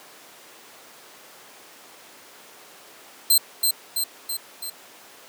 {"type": "tone with echo", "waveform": "10% pulse", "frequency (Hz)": 4127, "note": "C8", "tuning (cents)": -25, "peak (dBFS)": -7, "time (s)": [3.3, 3.38], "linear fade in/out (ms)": 5, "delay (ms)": 330, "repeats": 4, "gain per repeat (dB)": -4, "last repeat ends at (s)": 4.7, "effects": ["pink hiss -46 dBFS RMS until 5.28 s", "high-pass 400 Hz 12 dB/octave"]}